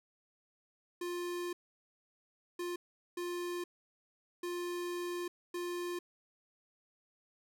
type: tone bursts at uneven times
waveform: square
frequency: 351.5 Hz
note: F4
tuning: 11 cents sharp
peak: -37 dBFS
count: 5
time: 1.01-1.53 / 2.59-2.76 / 3.17-3.64 / 4.43-5.28 / 5.54-5.99 s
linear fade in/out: 5 ms
effects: none